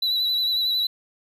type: tone with vibrato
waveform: triangle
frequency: 3951 Hz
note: B7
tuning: in tune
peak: -19 dBFS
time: 0.02-0.87 s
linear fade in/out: 5 ms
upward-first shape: triangle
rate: 11 Hz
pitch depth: 41 cents each way
effects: none